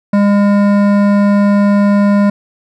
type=tone with hard clipping; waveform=sine; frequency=202.8 Hz; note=G#3; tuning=41 cents flat; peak=-9 dBFS; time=0.13-2.3 s; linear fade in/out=5 ms; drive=14 dB; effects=none